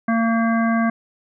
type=harmonic tone; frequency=228.1 Hz; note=A#3; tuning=37 cents flat; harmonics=1 / 3 / 5 / 7 / 9; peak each=-17 / -24 / -26 / -27 / -33 dBFS; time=0.08-0.9 s; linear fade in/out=5 ms; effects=none